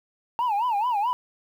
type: tone with vibrato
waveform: sine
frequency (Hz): 897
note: A5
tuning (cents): +33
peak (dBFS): -19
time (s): 0.39-1.13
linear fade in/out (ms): 0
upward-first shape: sine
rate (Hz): 4.6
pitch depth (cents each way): 200
effects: tanh soft clip ceiling -20 dBFS + 9-bit